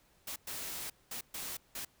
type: noise bursts at uneven times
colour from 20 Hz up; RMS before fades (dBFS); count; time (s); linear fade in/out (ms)
white; -41; 5; 0.27-0.36 / 0.47-0.9 / 1.11-1.21 / 1.34-1.57 / 1.75-1.85; 5
effects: pink hiss -68 dBFS RMS until 2 s